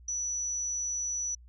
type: tone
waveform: sine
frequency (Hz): 5920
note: F#8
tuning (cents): 0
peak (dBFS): -30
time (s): 0.08-1.35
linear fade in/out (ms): 5
effects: added 60 Hz sine -50 dBFS peak until 1.48 s